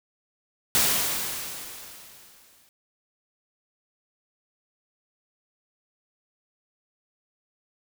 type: noise with exponential decay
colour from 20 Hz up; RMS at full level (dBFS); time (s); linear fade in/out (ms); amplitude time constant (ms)
white; -20; 0.75-2.69; 0; 420
effects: none